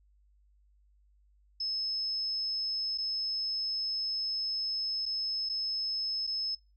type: tone with dropouts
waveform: sine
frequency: 5200 Hz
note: E8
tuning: 24 cents flat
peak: -31 dBFS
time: 1.6-6.55 s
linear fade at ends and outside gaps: 5 ms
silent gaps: 2.976-2.983 / 5.056-5.061 / 5.49-5.496 / 6.268-6.274 s
effects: noise-tail reverb RT60 0.3 s tail -22 dB re dry + added 50 Hz sine -62 dBFS peak until 6.76 s